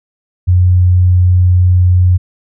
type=tone; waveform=sine; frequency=90.3 Hz; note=F#2; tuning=42 cents flat; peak=-5 dBFS; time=0.47-2.18 s; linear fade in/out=20 ms; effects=none